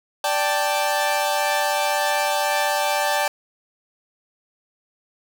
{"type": "chord", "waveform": "sawtooth", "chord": "D suspended fourth", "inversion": "none", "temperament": "equal", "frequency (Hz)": [587.3, 784, 880], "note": ["D5", "G5", "A5"], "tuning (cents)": [0, 0, 0], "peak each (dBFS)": -20, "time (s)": [0.24, 3.28], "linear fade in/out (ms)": 2, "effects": []}